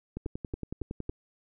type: two click trains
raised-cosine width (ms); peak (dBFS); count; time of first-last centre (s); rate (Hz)
3; -22 / -23; 11 / 4; 0.17-1.096 / 0.26-1.093; 10.8 / 3.6
effects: none